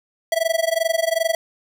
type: tone with amplitude modulation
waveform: square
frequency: 657 Hz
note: E5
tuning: 6 cents flat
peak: -15 dBFS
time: 0.32-1.35 s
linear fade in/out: 2 ms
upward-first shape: sine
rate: 22.6 Hz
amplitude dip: 95%
effects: none